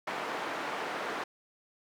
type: band-pass noise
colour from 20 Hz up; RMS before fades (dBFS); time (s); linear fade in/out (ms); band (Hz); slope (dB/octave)
white; -36; 0.07-1.24; 5; 310 to 1400; 12
effects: none